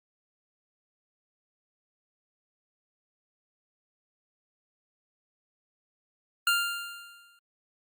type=tone with exponential decay; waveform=25% pulse; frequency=1396.9 Hz; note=F6; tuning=in tune; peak=-17 dBFS; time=6.47-7.39 s; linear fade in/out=2 ms; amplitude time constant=200 ms; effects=Opus 32 kbps

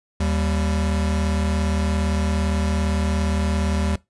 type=tone pair together; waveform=square; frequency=77.78 / 195.86 Hz; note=D#2 / G3; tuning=0 / -1 cents; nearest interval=octave + major third; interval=1599 cents; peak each=-21 / -26 dBFS; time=0.2-3.96 s; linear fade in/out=5 ms; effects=noise-tail reverb RT60 0.2 s tail -21 dB re dry + resampled to 24000 Hz

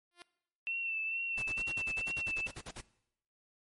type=tone with exponential growth; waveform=5% pulse; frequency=349.2 Hz; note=F4; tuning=in tune; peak=-34 dBFS; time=0.11-0.22 s; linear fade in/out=1 ms; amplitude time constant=22 ms
type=tone with vibrato; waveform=sine; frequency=2682 Hz; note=E7; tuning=29 cents sharp; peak=-33 dBFS; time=0.67-2.47 s; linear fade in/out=0 ms; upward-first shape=sine; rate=2.2 Hz; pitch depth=35 cents each way
type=noise bursts; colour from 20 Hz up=pink; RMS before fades=-44 dBFS; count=15; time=1.37-2.812 s; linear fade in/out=10 ms; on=56 ms; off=43 ms
effects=noise-tail reverb RT60 0.8 s tail -20 dB re dry + MP3 48 kbps

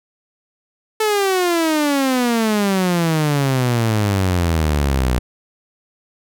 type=exponential sweep; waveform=sawtooth; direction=down; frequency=440 to 60 Hz; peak=-11 dBFS; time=1-5.19 s; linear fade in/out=5 ms; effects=none

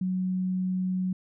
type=tone; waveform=sine; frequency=185 Hz; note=F#3; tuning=in tune; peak=-25 dBFS; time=0.01-1.13 s; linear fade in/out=5 ms; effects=none

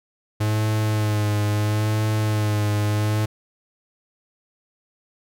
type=tone with vibrato; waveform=45% pulse; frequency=106.3 Hz; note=G#2; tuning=41 cents sharp; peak=-19 dBFS; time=0.4-3.26 s; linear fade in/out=10 ms; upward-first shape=sine; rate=0.75 Hz; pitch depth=31 cents each way; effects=none

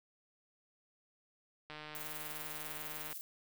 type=click train; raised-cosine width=0.3 ms; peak=-31 dBFS; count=218; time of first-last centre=1.7-3.128 s; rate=152 Hz
type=noise with tremolo; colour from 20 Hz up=violet; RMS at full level=-42 dBFS; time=1.95-3.21 s; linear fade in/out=0 ms; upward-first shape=triangle; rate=20 Hz; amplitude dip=65%
effects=none

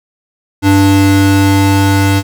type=tone pair together; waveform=square; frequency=98 / 293.7 Hz; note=G2 / D4; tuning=0 / 0 cents; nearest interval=octave + perfect fifth; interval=1900 cents; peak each=-10 dBFS; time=0.62-2.23 s; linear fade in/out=50 ms; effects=none

